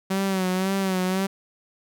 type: tone with vibrato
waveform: sawtooth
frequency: 189.3 Hz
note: F#3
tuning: 40 cents sharp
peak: -18 dBFS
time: 0.1-1.27 s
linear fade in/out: 10 ms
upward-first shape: sine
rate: 1.9 Hz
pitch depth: 55 cents each way
effects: none